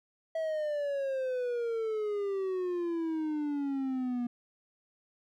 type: exponential sweep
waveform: triangle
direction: down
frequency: 652 to 239.3 Hz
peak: -28 dBFS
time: 0.35-4.27 s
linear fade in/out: 5 ms
effects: none